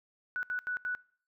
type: tone bursts at uneven times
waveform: sine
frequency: 1480 Hz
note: F#6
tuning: in tune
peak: -31 dBFS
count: 4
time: 0.36-0.43 / 0.5-0.59 / 0.67-0.77 / 0.85-0.95 s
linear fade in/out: 0 ms
effects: noise-tail reverb RT60 0.5 s tail -23 dB re dry